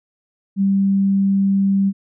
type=tone; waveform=sine; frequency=196 Hz; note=G3; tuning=in tune; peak=-13 dBFS; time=0.56-1.93 s; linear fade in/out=50 ms; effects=none